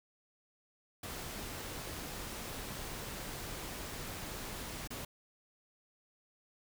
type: noise with dropouts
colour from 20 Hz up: pink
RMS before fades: -43 dBFS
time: 1.03-5.05 s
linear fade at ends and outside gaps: 5 ms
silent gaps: 4.875-4.904 s
effects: none